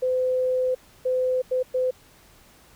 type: tone bursts at uneven times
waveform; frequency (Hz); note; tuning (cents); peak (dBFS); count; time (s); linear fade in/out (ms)
sine; 510; C5; -44; -20; 4; 0.02-0.75 / 1.05-1.42 / 1.51-1.63 / 1.74-1.91; 10
effects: pink hiss -54 dBFS RMS until 2.75 s